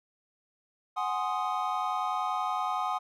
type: chord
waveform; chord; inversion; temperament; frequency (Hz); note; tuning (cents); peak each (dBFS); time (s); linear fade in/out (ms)
triangle; Ab dominant seventh; third; equal; 740 / 830.6 / 1046.5 / 1244.5; Gb5 / Ab5 / C6 / Eb6; 0 / 0 / 0 / 0; -31 / -33 / -33 / -31; 0.96-2.99; 20
effects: none

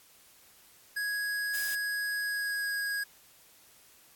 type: tone with pitch glide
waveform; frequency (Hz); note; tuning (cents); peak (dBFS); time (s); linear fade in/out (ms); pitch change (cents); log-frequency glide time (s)
square; 1661.2 to 1645.9; G#6 to G#6; 0 to -16; -31; 0.96-3.04; 10; -16; 2.23-2.73
type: noise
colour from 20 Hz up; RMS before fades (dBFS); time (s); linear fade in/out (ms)
blue; -37; 1.53-1.76; 20
effects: white hiss -59 dBFS RMS until 4.15 s + AAC 64 kbps

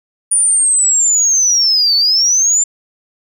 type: linear two-way sweep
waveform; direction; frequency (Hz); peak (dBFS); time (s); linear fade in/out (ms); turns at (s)
sine; down then up; 9530 to 4435 to 7260; -8; 0.31-2.64; 10; 1.96
effects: tanh soft clip ceiling -4 dBFS + 8-bit

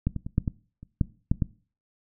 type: clicks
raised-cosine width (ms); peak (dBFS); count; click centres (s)
5; -11 / -18 / -21 / -9 / -14 / -30 / -9 / -9 / -11; 9; 0.07 / 0.163 / 0.265 / 0.381 / 0.478 / 0.83 / 1.012 / 1.315 / 1.422
effects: noise-tail reverb RT60 0.4 s tail -20 dB re dry

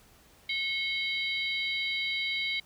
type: harmonic tone with a mistuned harmonic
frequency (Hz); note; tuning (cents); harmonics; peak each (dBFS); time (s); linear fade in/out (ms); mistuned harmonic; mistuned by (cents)
779; G5; -11; 3 / 4 / 5 / 6; -31 / -36 / -34 / -44; 0.49-2.6; 5; 3; -120
effects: pink hiss -59 dBFS RMS until 2.65 s

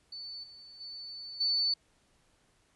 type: tone with level steps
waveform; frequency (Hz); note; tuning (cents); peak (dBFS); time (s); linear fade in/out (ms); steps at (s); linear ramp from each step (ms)
sine; 4494; C#8; +23; -40 / -49 / -41 / -26; 0.12-1.74; 5; 0.43 / 0.8 / 1.4; 10
effects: pink hiss -69 dBFS RMS until 2.75 s + resampled to 24000 Hz

